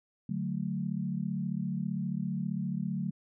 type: chord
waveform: sine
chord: D major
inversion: none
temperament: equal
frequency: 146.83 / 185 / 220 Hz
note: D3 / F#3 / A3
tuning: 0 / 0 / 0 cents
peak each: -36 / -33 / -36 dBFS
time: 0.29-3.11 s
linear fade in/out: 5 ms
effects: none